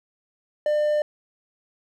triangle tone, 599 Hz, D5, 34 cents sharp, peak -17 dBFS, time 0.66-1.02 s, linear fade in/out 2 ms, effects none

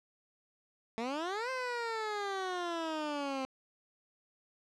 15% pulse exponential two-way sweep, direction up then down, 220 to 525 to 261.2 Hz, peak -28 dBFS, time 0.98-3.45 s, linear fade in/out 0 ms, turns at 1.5 s, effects low-pass 5000 Hz 12 dB/octave

